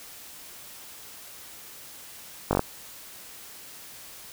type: slowing click train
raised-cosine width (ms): 1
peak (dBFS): -8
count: 5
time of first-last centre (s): 2.51-2.594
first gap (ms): 20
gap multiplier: 1.03
effects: white hiss -45 dBFS RMS until 4.32 s